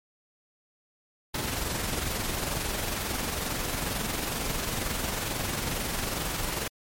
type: noise with amplitude modulation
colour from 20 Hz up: pink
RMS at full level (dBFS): -29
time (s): 1.34-6.68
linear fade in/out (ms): 5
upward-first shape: sine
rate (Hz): 22.2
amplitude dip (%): 40
effects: MP3 64 kbps